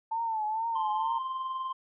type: tone with vibrato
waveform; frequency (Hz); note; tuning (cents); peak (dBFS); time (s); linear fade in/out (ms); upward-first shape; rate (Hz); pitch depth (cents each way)
sine; 886; A5; +12; -28; 0.11-1.19; 10; triangle; 2.2; 86
type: tone with tremolo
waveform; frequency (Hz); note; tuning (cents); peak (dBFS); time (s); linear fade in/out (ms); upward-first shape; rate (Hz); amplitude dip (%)
triangle; 1046.5; C6; 0; -28; 0.75-1.73; 10; sine; 20; 40
effects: resampled to 8000 Hz